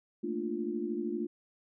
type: chord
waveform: sine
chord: Bb major seventh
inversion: third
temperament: equal with one note detuned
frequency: 220 / 233.1 / 296.9 / 349.2 Hz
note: A3 / Bb3 / D4 / F4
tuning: 0 / 0 / +19 / 0 cents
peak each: -38 / -39 / -38 / -35 dBFS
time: 0.23-1.27 s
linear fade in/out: 10 ms
effects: none